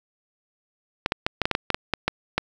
clicks, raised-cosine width 0.3 ms, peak -5 dBFS, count 12, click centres 1.061 / 1.121 / 1.265 / 1.417 / 1.455 / 1.513 / 1.551 / 1.703 / 1.745 / 1.937 / 2.08 / 2.38 s, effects 7-bit

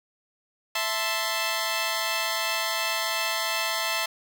10% pulse chord, A minor, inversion second, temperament equal, 659.3 / 880 / 1046.5 Hz, E5 / A5 / C6, 0 / 0 / 0 cents, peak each -21 / -22 / -21 dBFS, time 0.75-4.06 s, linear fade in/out 5 ms, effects none

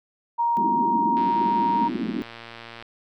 sine tone, 939 Hz, A#5, 12 cents sharp, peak -19 dBFS, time 0.38-1.89 s, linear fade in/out 20 ms
white band-pass noise, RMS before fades -28 dBFS, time 0.57-2.22 s, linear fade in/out 0 ms, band 190 to 340 Hz, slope 48 dB/octave
click train, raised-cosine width 0.3 ms, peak -23 dBFS, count 193, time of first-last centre 1.17-2.825 s, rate 116 Hz
effects none

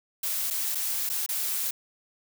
blue noise with dropouts, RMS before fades -29 dBFS, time 0.23-1.71 s, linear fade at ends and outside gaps 5 ms, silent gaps 0.503-0.507 / 0.749-0.753 / 1.092-1.098 / 1.263-1.289 s, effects none

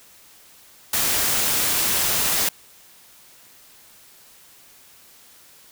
white noise, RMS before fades -21 dBFS, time 0.93-2.49 s, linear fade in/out 5 ms, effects white hiss -50 dBFS RMS until 5.71 s

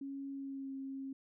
sine tone with pitch glide, 275.4 to 269.7 Hz, C#4 to C#4, -11 to -47 cents, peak -40 dBFS, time 0.01-1.13 s, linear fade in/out 5 ms, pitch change -36 cents, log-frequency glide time 0.31-0.74 s, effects none

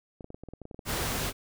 clicks, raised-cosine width 2 ms, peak -29 dBFS, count 12, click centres 0.208 / 0.244 / 0.304 / 0.345 / 0.436 / 0.487 / 0.536 / 0.617 / 0.654 / 0.712 / 0.745 / 0.792 s
pink noise, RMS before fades -31 dBFS, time 0.85-1.33 s, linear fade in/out 50 ms
effects none

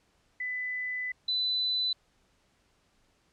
sine tone pair in turn, 2000 / 4000 Hz, B6 / B7, +21 / +21 cents, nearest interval octave, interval 1200 cents, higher second, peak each -31 / -26 dBFS, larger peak second, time 0.4-1.12 / 1.28-1.93 s, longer first, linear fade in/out 5 ms, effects pink hiss -69 dBFS RMS until 3.32 s + low-pass 8000 Hz 12 dB/octave

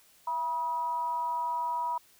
sine tone with amplitude modulation, 967 Hz, B5, 37 cents flat, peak -26 dBFS, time 0.27-1.98 s, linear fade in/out 5 ms, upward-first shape sine, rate 295 Hz, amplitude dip 50%, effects white hiss -61 dBFS RMS until 2.19 s

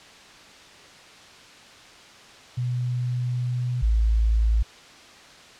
sine tone pair in turn, 123.47 / 55.21 Hz, B2 / A1, 0 / +7 cents, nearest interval octave + major second, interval 1393 cents, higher first, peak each -23 / -17 dBFS, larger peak second, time 2.57-3.82 / 3.82-4.63 s, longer first, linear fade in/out 10 ms, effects white hiss -47 dBFS RMS until 5.59 s + low-pass 5000 Hz 12 dB/octave

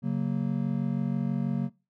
triangle chord, F# major, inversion second, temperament just, 138.75 / 185 / 231.2 Hz, C#3 / F#3 / A#3, +2 / 0 / -14 cents, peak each -28 dBFS, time 0.02-1.7 s, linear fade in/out 50 ms, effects noise-tail reverb RT60 0.3 s tail -23 dB re dry

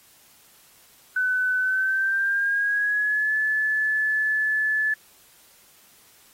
sine tone with pitch glide, 1506 to 1729.9 Hz, F#6 to A6, +30 to -30 cents, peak -20 dBFS, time 1.16-4.94 s, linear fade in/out 5 ms, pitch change +240 cents, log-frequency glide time 1.58-3.34 s, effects white hiss -55 dBFS RMS until 6.33 s + AAC 48 kbps

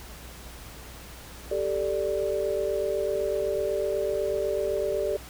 sine chord, G suspended second, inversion none, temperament equal, 392 / 440 / 587.3 Hz, G4 / A4 / D5, 0 / 0 / 0 cents, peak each -29 / -30 / -28 dBFS, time 1.51-5.17 s, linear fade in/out 5 ms, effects added 60 Hz sine -45 dBFS peak until 5.29 s + pink hiss -45 dBFS RMS until 5.29 s

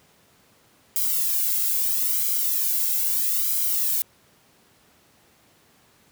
violet noise with flanger, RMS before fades -23 dBFS, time 0.96-4.02 s, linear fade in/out 0 ms, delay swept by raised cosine 1.1 to 1.69 ms, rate 0.77 Hz, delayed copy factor -0.85, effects pink hiss -58 dBFS RMS until 6.11 s + high-pass 100 Hz 12 dB/octave

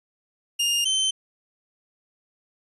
sawtooth tone pair in turn, 2822 / 3090 Hz, F7 / G7, +17 / -26 cents, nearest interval major second, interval 157 cents, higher second, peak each -17 dBFS, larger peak neither, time 0.59-0.85 / 0.85-1.11 s, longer neither, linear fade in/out 10 ms, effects resampled to 24000 Hz

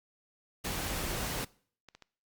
pink noise, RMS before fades -35 dBFS, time 0.64-1.45 s, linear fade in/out 10 ms
clicks, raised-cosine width 0.2 ms, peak -33 dBFS, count 4, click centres 1.256 / 1.887 / 1.95 / 2.023 s
effects noise-tail reverb RT60 0.5 s tail -22 dB re dry + Opus 48 kbps

